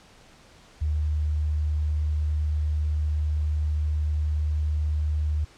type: tone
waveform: sine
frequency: 75.8 Hz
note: D#2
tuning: 45 cents flat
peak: -22 dBFS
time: 0.81-5.45 s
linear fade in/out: 10 ms
effects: pink hiss -53 dBFS RMS until 5.57 s + low-pass 7000 Hz 12 dB/octave